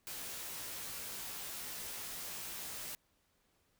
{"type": "noise with comb filter", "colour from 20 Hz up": "white", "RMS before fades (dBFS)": -44, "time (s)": [0.07, 2.95], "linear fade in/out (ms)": 0, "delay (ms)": 16, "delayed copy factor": -0.7, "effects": ["pink hiss -75 dBFS RMS until 3.79 s"]}